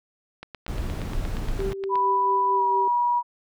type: click train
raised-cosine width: 0.3 ms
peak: -21 dBFS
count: 14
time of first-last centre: 0.43-1.956 s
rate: 8.52 Hz
type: noise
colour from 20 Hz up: brown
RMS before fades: -28 dBFS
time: 0.68-1.73 s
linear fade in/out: 0 ms
type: tone with tremolo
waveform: sine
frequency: 390 Hz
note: G4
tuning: 9 cents flat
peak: -25 dBFS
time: 1.59-2.88 s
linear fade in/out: 2 ms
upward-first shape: sine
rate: 4.4 Hz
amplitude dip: 50%
type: tone with pitch glide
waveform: sine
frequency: 987.8 to 965.2 Hz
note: B5 to B5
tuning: 0 to -40 cents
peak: -19 dBFS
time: 1.89-3.23 s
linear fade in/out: 50 ms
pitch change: -40 cents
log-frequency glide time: 2.55-2.62 s
effects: none

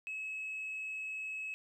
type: tone with tanh clipping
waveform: triangle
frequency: 2577 Hz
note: E7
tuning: 40 cents flat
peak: -38 dBFS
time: 0.07-1.54 s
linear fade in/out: 0 ms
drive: 5 dB
effects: none

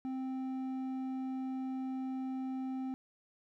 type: tone with hard clipping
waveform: sine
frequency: 261.6 Hz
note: C4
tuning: in tune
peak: -37 dBFS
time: 0.05-2.94 s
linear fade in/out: 0 ms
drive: 6 dB
effects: none

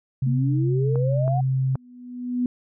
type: tone with pitch glide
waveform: sine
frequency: 132.8 to 131.81 Hz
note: C3 to C3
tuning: +26 to +13 cents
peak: -19 dBFS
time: 0.22-1.76 s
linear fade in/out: 5 ms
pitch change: -13 cents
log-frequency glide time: 0.51-1.32 s
type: exponential sweep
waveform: sine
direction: up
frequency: 225.1 to 752 Hz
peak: -25 dBFS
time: 0.26-1.41 s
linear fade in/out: 10 ms
type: clicks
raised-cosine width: 1 ms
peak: -21 dBFS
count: 3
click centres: 0.957 / 1.279 / 1.755 s
type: tone with exponential growth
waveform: sine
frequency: 246.9 Hz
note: B3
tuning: in tune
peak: -18 dBFS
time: 1.58-2.46 s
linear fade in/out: 2 ms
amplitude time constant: 190 ms
effects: none

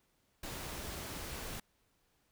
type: noise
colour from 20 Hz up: pink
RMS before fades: -43 dBFS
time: 0.43-1.6 s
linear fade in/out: 5 ms
effects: pink hiss -75 dBFS RMS until 2.31 s

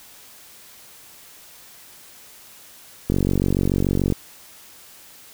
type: click train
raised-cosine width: 3 ms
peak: -7 dBFS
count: 49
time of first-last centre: 3.1-4.123 s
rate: 46.9 Hz
effects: white hiss -46 dBFS RMS until 5.33 s

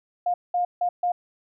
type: tone bursts at uneven times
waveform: sine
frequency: 710 Hz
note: F5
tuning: 28 cents sharp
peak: -20 dBFS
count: 4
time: 0.26-0.34 / 0.54-0.65 / 0.81-0.89 / 1.03-1.12 s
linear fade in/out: 5 ms
effects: none

